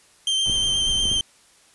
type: tone with vibrato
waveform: 40% pulse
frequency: 3136 Hz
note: G7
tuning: in tune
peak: -18 dBFS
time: 0.27-1.21 s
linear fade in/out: 2 ms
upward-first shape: sine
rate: 8.4 Hz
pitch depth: 18 cents each way
type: noise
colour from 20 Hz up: brown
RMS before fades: -33 dBFS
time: 0.46-1.21 s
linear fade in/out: 0 ms
type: clicks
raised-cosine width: 3 ms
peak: -20 dBFS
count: 3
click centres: 0.498 / 1.055 / 1.116 s
effects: white hiss -55 dBFS RMS until 1.74 s + resampled to 24000 Hz